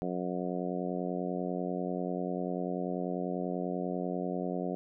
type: harmonic tone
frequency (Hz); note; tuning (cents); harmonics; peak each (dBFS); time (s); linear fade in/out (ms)
90.2; F#2; -44; 2 / 3 / 4 / 5 / 6 / 7 / 8; -36 / -38 / -39 / -40 / -41 / -41 / -42; 0.02-4.75; 0
effects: none

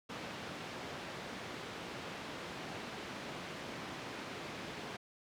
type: band-pass noise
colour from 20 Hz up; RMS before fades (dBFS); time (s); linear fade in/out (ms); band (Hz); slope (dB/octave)
pink; -45; 0.09-4.97; 10; 160 to 3900; 12
effects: none

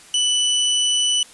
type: tone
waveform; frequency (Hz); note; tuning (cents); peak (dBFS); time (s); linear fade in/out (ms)
sawtooth; 2978; F#7; +11; -13; 0.14-1.23; 2
effects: white hiss -45 dBFS RMS until 1.33 s + resampled to 24000 Hz

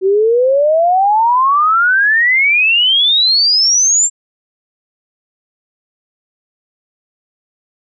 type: exponential sweep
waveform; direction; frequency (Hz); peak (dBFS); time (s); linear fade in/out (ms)
sine; up; 371.4 to 7500; -8; 0.01-4.1; 50
effects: none

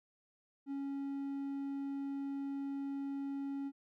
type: tone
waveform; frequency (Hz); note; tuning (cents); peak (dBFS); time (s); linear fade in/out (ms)
triangle; 277.2; C#4; 0; -35; 0.66-3.72; 50
effects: none

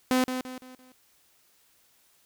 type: tone with echo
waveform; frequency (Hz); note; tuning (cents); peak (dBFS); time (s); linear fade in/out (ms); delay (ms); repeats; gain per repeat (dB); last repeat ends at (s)
sawtooth; 255.4; C4; -42; -17; 0.11-0.24; 0; 170; 4; -8; 0.92
effects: white hiss -64 dBFS RMS until 2.25 s

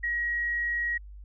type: tone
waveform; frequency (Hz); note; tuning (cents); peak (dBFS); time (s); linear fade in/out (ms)
sine; 1900; A#6; +33; -26; 0.03-0.98; 10
effects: added 50 Hz sine -42 dBFS peak until 1.24 s

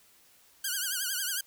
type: tone with vibrato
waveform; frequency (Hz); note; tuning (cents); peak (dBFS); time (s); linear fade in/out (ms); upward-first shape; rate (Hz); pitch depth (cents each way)
5% pulse; 1525; G6; -48; -19; 0.64-1.41; 5; triangle; 11; 140
effects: white hiss -61 dBFS RMS until 1.46 s

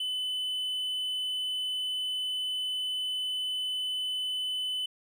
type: tone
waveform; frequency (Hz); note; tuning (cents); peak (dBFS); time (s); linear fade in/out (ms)
triangle; 3014; F#7; +31; -28; 0-4.86; 5
effects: none

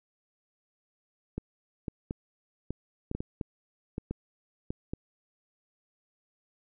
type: clicks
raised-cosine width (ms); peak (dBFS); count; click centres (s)
3; -20; 12; 1.38 / 1.882 / 2.109 / 2.706 / 3.114 / 3.15 / 3.205 / 3.412 / 3.981 / 4.11 / 4.705 / 4.935
effects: none

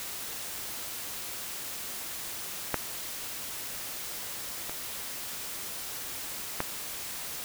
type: clicks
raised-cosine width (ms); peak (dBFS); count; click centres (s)
0.5; -10 / -21 / -12; 3; 2.743 / 4.695 / 6.604
effects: white hiss -38 dBFS RMS until 7.44 s

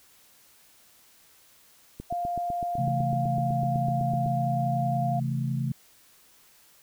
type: click train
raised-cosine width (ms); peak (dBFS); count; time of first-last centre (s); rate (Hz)
3; -24; 19; 2-4.261; 7.96
type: tone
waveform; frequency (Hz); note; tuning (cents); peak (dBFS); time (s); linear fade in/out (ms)
sine; 700; F5; +4; -27; 2.1-5.2; 10
type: chord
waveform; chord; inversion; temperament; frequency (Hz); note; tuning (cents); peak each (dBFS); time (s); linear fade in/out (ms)
sine; A minor; first; equal with one note detuned; 134.1 / 164.81 / 220; C3 / E3 / A3; +43 / 0 / 0; -27 / -33 / -33; 2.78-5.72; 5
effects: white hiss -58 dBFS RMS until 6.82 s

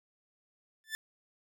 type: tone with exponential growth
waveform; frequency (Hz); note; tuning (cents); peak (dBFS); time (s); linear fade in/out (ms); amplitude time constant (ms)
sawtooth; 1760; A6; 0; -28; 0.84-0.95; 0; 23
effects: none

